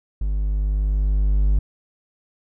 triangle tone with level ramp, 50.4 Hz, G1, 49 cents sharp, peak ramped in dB -18 to -12 dBFS, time 0.21-1.59 s, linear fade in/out 5 ms, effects none

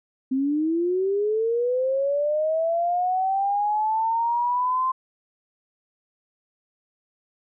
sine linear sweep, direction up, 257.5 to 1046.5 Hz, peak -20 dBFS, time 0.31-4.92 s, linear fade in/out 10 ms, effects none

